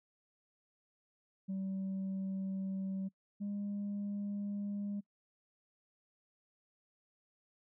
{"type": "tone pair in turn", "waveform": "sine", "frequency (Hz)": [192, 202.9], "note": ["G3", "G#3"], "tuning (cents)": [-36, -40], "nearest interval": "minor second", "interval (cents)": 96, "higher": "second", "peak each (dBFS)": [-33, -34], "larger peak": "first", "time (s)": [[1.48, 3.09], [3.4, 5.01]], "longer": "neither", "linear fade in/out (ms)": 20, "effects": ["noise-tail reverb RT60 0.1 s tail -26 dB re dry", "tanh soft clip ceiling -34 dBFS"]}